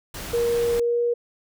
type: noise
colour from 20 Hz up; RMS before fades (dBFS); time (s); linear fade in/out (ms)
pink; -34; 0.14-0.8; 5
type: tone with pitch glide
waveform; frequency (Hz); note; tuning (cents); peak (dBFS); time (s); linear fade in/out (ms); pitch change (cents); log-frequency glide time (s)
sine; 472 to 476.4; A#4 to A#4; +22 to +38; -19; 0.33-1.14; 10; +16; 0.77-1.01
effects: none